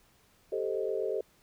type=chord; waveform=sine; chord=A half-diminished seventh; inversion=third; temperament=equal; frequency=392 / 440 / 523.3 / 622.3 Hz; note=G4 / A4 / C5 / Eb5; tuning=0 / 0 / 0 / 0 cents; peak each=-34 / -33 / -36 / -38 dBFS; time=0.52-1.21 s; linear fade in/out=5 ms; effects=pink hiss -65 dBFS RMS until 1.42 s